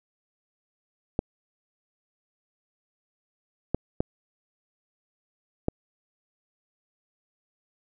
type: clicks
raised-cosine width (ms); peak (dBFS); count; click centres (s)
2; -10; 4; 1.191 / 3.746 / 4.005 / 5.684
effects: none